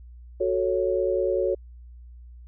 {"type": "chord", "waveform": "sine", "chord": "F# minor", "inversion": "none", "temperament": "equal", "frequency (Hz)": [370, 440, 554.4], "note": ["F#4", "A4", "C#5"], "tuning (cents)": [0, 0, 0], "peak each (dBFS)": [-25, -27, -25], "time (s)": [0.4, 1.55], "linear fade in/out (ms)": 10, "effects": ["added 60 Hz sine -42 dBFS peak until 2.47 s"]}